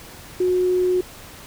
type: tone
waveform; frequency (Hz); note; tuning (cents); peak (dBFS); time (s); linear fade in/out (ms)
sine; 364.2; F#4; -27; -16; 0.4-1.01; 5
effects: pink hiss -41 dBFS RMS until 1.46 s